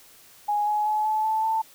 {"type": "tone with pitch steps", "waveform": "sine", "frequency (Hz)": [830.6, 841.7, 853, 864.4, 875.9, 887.6], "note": ["G#5", "G#5", "G#5", "A5", "A5", "A5"], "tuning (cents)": [0, 23, 46, -31, -8, 15], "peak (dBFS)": -21, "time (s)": [0.48, 1.62], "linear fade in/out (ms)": 10, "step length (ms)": 190, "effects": ["white hiss -52 dBFS RMS until 1.74 s"]}